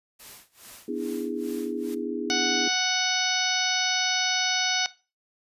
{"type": "noise with tremolo", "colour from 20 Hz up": "white", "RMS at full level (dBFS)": -44, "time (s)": [0.19, 1.95], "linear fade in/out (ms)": 10, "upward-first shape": "sine", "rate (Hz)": 2.4, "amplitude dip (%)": 95}
{"type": "chord", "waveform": "sine", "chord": "E dominant seventh", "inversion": "second", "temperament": "just", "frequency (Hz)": [247.2, 296.7, 329.6, 412], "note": ["B3", "D4", "E4", "G#4"], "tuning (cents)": [2, 18, 0, -14], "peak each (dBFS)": -33, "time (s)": [0.88, 2.68], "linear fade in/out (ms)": 5}
{"type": "harmonic tone", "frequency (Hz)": 740, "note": "F#5", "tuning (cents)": 0, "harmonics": [1, 2, 3, 4, 5, 6, 7, 8], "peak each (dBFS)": [-31, -31, -31, -31, -31, -31, -31, -31], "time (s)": [2.3, 4.86], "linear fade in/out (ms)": 0}
{"effects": ["noise-tail reverb RT60 0.3 s tail -18 dB re dry", "resampled to 32000 Hz"]}